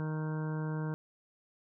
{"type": "harmonic tone with a mistuned harmonic", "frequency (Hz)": 155.5, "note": "D#3", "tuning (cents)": -1, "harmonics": [1, 2, 3, 4, 5, 6, 7, 8, 9, 10], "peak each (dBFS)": [-33, -42, -44, -51, -56, -48, -52, -61, -52, -51], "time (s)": [0, 0.94], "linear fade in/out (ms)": 0, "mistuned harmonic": 8, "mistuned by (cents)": 20, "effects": []}